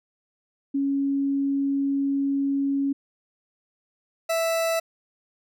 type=tone pair in turn; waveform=sine / 40% pulse; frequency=277.2 / 659.3 Hz; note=C#4 / E5; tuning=0 / 0 cents; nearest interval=octave + minor third; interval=1500 cents; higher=second; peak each=-21 dBFS; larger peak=neither; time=0.74-2.93 / 4.29-4.8 s; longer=first; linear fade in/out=10 ms; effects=none